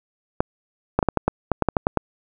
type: clicks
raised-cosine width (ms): 1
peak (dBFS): -3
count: 12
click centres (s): 0.405 / 0.99 / 1.028 / 1.087 / 1.173 / 1.28 / 1.517 / 1.623 / 1.687 / 1.768 / 1.869 / 1.973
effects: none